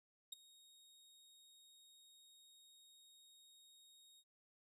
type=tone with ADSR envelope; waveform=sawtooth; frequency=3744 Hz; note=A#7; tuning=7 cents sharp; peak=-40 dBFS; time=0.32-4.24 s; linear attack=7 ms; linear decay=14 ms; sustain=-21 dB; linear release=52 ms; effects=resampled to 32000 Hz